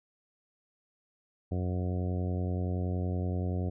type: harmonic tone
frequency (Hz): 90.6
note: F#2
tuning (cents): -36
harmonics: 1 / 2 / 3 / 4 / 5 / 6 / 7 / 8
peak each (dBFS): -30 / -36 / -40 / -42 / -44 / -46 / -47 / -48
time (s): 1.51-3.7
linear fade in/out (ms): 10
effects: none